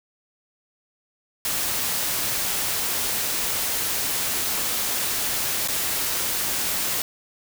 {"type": "noise with dropouts", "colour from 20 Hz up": "white", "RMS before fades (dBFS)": -25, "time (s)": [1.45, 7.02], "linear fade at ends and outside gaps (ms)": 1, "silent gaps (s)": [5.676, 5.684], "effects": []}